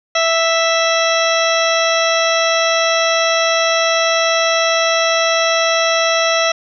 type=harmonic tone with a mistuned harmonic; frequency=659.3 Hz; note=E5; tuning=in tune; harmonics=1 / 2 / 3 / 4 / 5 / 6 / 8 / 9; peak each=-16 / -19 / -21 / -22 / -23 / -24 / -25 / -26 dBFS; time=0.15-6.52 s; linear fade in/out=5 ms; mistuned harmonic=8; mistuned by=+67 cents; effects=none